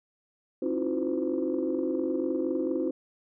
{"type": "tone cluster", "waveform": "sine", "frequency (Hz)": [267.8, 316.5, 336.1, 360.9, 512], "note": ["C4", "D#4", "E4", "F#4", "C5"], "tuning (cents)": [40, 30, 34, -43, -38], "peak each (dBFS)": [-31, -31, -34, -31, -33], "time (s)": [0.62, 2.91], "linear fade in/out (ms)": 5, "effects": ["tanh soft clip ceiling -18 dBFS"]}